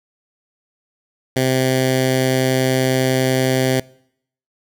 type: tone with notch filter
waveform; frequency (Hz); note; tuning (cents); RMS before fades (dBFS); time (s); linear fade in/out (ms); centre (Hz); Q
10% pulse; 130.2; C3; -8; -17; 1.36-3.8; 5; 990; 1.7
effects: noise-tail reverb RT60 0.7 s tail -24 dB re dry